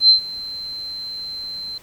sine tone with ADSR envelope, 4103 Hz, C8, 35 cents flat, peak -6 dBFS, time 0-1.78 s, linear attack 90 ms, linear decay 110 ms, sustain -21 dB, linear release 3 ms, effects pink hiss -48 dBFS RMS until 1.82 s

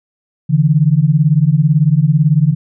sine beating tone pair, 142.9 / 160.9 Hz, D3 / E3, -47 / -42 cents, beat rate 18 Hz, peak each -11 dBFS, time 0.49-2.55 s, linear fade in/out 20 ms, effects none

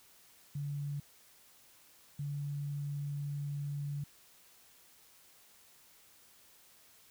sine tone bursts at uneven times, 143.6 Hz, D3, 39 cents flat, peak -35 dBFS, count 2, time 0.55-1 / 2.19-4.04 s, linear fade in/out 5 ms, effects white hiss -62 dBFS RMS until 7.1 s

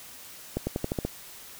accelerating click train, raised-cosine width 2 ms, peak -14 dBFS, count 7, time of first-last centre 0.57-1.05 s, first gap 100 ms, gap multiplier 0.91, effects white hiss -46 dBFS RMS until 1.59 s

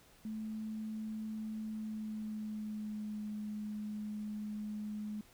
sine tone with pitch glide, 217.5 to 211.1 Hz, A3 to G#3, -20 to +29 cents, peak -38 dBFS, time 0.25-5.21 s, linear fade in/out 2 ms, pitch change -51 cents, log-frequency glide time 1.61-3.25 s, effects pink hiss -63 dBFS RMS until 5.33 s

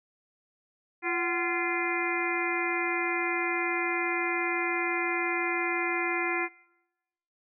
harmonic tone with a mistuned harmonic, 345.7 Hz, F4, 18 cents flat, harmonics 1 / 2 / 3 / 4 / 5 / 6 / 7, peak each -32 / -36 / -36 / -37 / -36 / -32 / -34 dBFS, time 1.02-6.49 s, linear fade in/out 50 ms, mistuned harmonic 2, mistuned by +130 cents, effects noise-tail reverb RT60 1.0 s tail -25 dB re dry

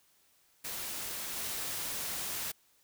white noise with level steps, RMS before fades -39 / -37 dBFS, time 0.64-2.52 s, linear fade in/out 10 ms, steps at 1.36 s, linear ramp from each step 10 ms, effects white hiss -68 dBFS RMS until 2.83 s

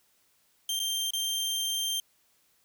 sawtooth tone with dropouts, 3161 Hz, G7, 14 cents sharp, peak -25 dBFS, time 0.69-2 s, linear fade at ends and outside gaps 2 ms, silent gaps 0.793-0.799 / 1.106-1.134 s, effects white hiss -68 dBFS RMS until 2.64 s

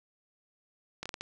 slowing click train, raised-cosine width 0.2 ms, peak -20 dBFS, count 5, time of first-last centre 1.03-1.21 s, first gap 26 ms, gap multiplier 1.38, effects none

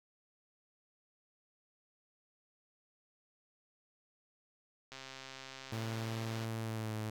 click train, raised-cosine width 0.2 ms, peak -30 dBFS, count 204, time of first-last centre 4.92-6.446 s, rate 133 Hz
sawtooth tone with pitch glide, 112.4 to 108.7 Hz, A2 to A2, +37 to -21 cents, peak -33 dBFS, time 5.72-7.1 s, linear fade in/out 5 ms, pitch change -58 cents, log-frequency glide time 6.64-6.94 s
effects none

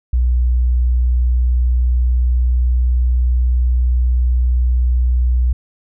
sine tone with pitch glide, 61.2 to 61.55 Hz, B1 to B1, -15 to -5 cents, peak -11 dBFS, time 0.13-5.53 s, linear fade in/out 5 ms, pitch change +10 cents, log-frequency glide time 0.72-2.87 s, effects none

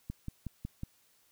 click train, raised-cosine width 5 ms, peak -25 dBFS, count 5, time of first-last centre 0.1-0.834 s, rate 5.45 Hz, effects white hiss -68 dBFS RMS until 1.31 s

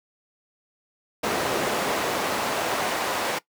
brown noise with high-pass filter sweep, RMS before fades -26 dBFS, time 1.23-3.39 s, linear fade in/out 10 ms, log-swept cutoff 430 to 690 Hz, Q 0.81, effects noise-tail reverb RT60 0.1 s tail -19 dB re dry

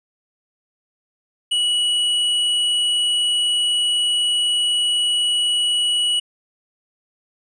sine tone with hard clipping, 2932 Hz, F#7, 16 cents flat, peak -18 dBFS, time 1.51-6.2 s, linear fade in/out 10 ms, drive 9 dB, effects resampled to 22050 Hz

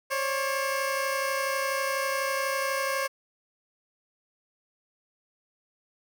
15% pulse tone pair together, 539 / 571.1 Hz, C#5 / D5, -49 / -49 cents, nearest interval minor second, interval 100 cents, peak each -21 / -27 dBFS, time 0.1-3.08 s, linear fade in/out 20 ms, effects none

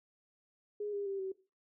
sine tone with pitch steps, 415.3 / 403.7 / 392.4 / 381.5 Hz, G#4 / G#4 / G4 / G4, 0 / -49 / +2 / -47 cents, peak -35 dBFS, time 0.8-1.32 s, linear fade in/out 5 ms, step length 130 ms, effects noise-tail reverb RT60 0.3 s tail -18 dB re dry

